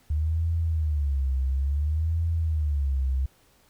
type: tone with vibrato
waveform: sine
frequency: 73.9 Hz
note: D2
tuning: 11 cents sharp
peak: -22 dBFS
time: 0.1-3.26 s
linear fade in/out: 5 ms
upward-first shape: sine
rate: 0.58 Hz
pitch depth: 200 cents each way
effects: pink hiss -61 dBFS RMS until 3.69 s

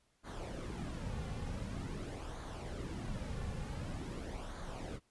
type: noise with flanger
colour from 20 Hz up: brown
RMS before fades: -42 dBFS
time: 0.23-5 s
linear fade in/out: 50 ms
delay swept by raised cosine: 0.37 to 3.17 ms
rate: 0.46 Hz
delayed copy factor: -0.55
effects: pink hiss -75 dBFS RMS until 5.1 s + resampled to 24000 Hz

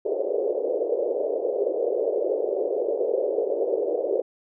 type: band-pass noise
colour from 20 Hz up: white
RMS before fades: -25 dBFS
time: 0.05-4.22 s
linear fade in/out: 5 ms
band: 390 to 550 Hz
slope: 48 dB/octave
effects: none

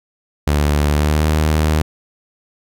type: tone with pitch glide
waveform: sawtooth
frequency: 73.6 to 77.26 Hz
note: D2 to D#2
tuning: +4 to -12 cents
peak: -9 dBFS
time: 0.47-1.82 s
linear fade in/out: 5 ms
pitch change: +84 cents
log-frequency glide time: 0.91-1.26 s
effects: none

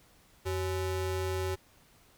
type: ring-modulated tone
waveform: square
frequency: 233.1 Hz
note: A#3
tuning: in tune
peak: -28 dBFS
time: 0.45-1.56 s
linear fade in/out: 20 ms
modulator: 145 Hz
effects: pink hiss -62 dBFS RMS until 2.17 s

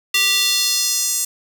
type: tone with high-pass filter sweep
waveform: square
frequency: 392 Hz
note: G4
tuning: in tune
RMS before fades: -18 dBFS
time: 0.14-1.25 s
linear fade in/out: 5 ms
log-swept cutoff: 2800 to 7400 Hz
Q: 2
effects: 7-bit

